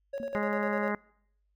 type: tone with tremolo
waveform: triangle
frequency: 554.4 Hz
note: C#5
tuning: in tune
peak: -29 dBFS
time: 0.13-0.92 s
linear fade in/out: 10 ms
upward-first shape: square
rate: 10 Hz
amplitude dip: 60%
type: tone with exponential decay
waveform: sine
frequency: 233.1 Hz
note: A#3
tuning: in tune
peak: -34 dBFS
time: 0.2-0.42 s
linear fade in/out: 0 ms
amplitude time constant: 46 ms
type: harmonic tone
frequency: 207.7 Hz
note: G#3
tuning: in tune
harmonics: 1 / 2 / 3 / 4 / 5 / 6 / 7 / 8 / 9 / 10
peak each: -32 / -35 / -37 / -38 / -39 / -40 / -40 / -41 / -42 / -42 dBFS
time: 0.35-0.95 s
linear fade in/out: 0 ms
effects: noise-tail reverb RT60 0.7 s tail -25 dB re dry + added 50 Hz sine -70 dBFS peak until 1.55 s